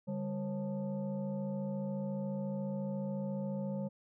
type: tone with frequency modulation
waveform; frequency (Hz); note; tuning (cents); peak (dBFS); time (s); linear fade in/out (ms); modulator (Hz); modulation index
sine; 198.6; G3; +23; -34; 0.07-3.89; 20; 343; 0.97
effects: none